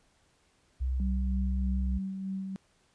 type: tone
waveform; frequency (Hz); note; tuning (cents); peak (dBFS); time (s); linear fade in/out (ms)
sine; 64.3; C2; -30; -27; 0.8-1.99; 20
type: tone with tremolo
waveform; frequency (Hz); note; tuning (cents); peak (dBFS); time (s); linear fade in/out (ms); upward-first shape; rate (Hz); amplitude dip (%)
sine; 191.8; G3; -37; -31; 1-2.56; 0; sine; 3.2; 35
effects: pink hiss -68 dBFS RMS until 2.94 s + resampled to 22050 Hz